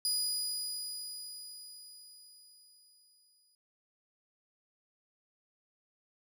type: tone with exponential decay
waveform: 25% pulse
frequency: 4926 Hz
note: D#8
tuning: 18 cents flat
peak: -24 dBFS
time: 0.05-3.55 s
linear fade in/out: 1 ms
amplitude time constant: 760 ms
effects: none